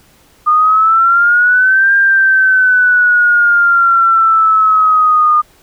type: exponential two-way sweep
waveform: sine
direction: up then down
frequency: 1215 to 1600 to 1215 Hz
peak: -6 dBFS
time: 0.46-5.42 s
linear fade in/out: 20 ms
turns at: 1.94 s
effects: pink hiss -48 dBFS RMS until 5.62 s